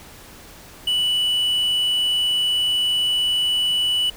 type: tone with quantisation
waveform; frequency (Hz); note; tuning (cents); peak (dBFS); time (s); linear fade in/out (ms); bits
triangle; 2960; F#7; 0; -16; 0.87-4.1; 5; 7
effects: pink hiss -43 dBFS RMS until 4.16 s